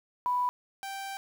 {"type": "tone pair in turn", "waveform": ["sine", "sawtooth"], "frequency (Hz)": [987.8, 782.9], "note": ["B5", "G5"], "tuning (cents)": [0, -2], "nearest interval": "major third", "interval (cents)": 402, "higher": "first", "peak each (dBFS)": [-25, -32], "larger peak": "first", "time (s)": [[0.26, 0.49], [0.83, 1.17]], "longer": "second", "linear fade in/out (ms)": 0, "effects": ["9-bit"]}